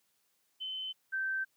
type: tone pair in turn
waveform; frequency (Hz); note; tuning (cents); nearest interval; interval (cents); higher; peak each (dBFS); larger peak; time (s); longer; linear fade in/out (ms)
sine; 3056 / 1553.8; G7 / G6; -45 / -16; octave; 1171; first; -36 / -31; second; 0.6-0.93 / 1.12-1.45; neither; 20
effects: white hiss -75 dBFS RMS until 1.56 s + high-pass 100 Hz 12 dB/octave